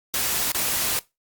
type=noise with dropouts; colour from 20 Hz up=white; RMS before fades=-24 dBFS; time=0.14-0.99 s; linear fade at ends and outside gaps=0 ms; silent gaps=0.518-0.547 s; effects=noise-tail reverb RT60 0.2 s tail -19 dB re dry + Opus 48 kbps